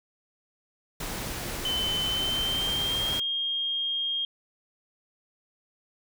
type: noise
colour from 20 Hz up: pink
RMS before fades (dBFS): -34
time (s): 1-3.2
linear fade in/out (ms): 5
type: tone with pitch glide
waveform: sine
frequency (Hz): 3054 to 3230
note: G7 to G#7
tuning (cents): -46 to -49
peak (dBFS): -26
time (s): 1.65-4.25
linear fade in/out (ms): 2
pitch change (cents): +97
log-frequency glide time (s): 2.06-3.16
effects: none